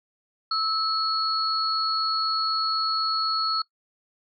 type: tone pair together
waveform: sine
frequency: 1304 / 4356 Hz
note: E6 / C#8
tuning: -19 / -31 cents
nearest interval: octave + major sixth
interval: 2088 cents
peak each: -25 dBFS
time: 0.51-3.62 s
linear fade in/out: 5 ms
effects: noise-tail reverb RT60 0.1 s tail -21 dB re dry